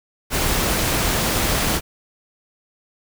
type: noise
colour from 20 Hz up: pink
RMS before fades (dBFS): -20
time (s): 0.3-1.81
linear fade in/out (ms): 50
effects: none